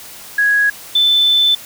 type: tone pair in turn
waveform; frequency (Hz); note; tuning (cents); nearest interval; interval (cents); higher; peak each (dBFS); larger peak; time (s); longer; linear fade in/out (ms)
sine; 1662 / 3522; G#6 / A7; +1 / +1; octave + minor second; 1300; second; -10 / -9; second; 0.38-0.7 / 0.95-1.55; second; 5
effects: white hiss -35 dBFS RMS until 1.65 s